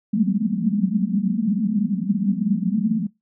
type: band-pass noise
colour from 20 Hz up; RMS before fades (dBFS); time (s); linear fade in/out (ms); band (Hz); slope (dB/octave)
white; -21; 0.13-3.07; 10; 180 to 230; 96
effects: noise-tail reverb RT60 0.2 s tail -22 dB re dry